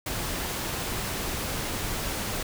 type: noise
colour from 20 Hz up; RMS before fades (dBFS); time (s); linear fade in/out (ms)
pink; -31; 0.06-2.43; 5
effects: none